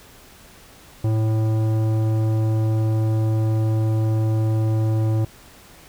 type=tone with tanh clipping; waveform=triangle; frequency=110 Hz; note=A2; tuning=in tune; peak=-19 dBFS; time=1.04-5.25 s; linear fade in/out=5 ms; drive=18 dB; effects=pink hiss -47 dBFS RMS until 5.88 s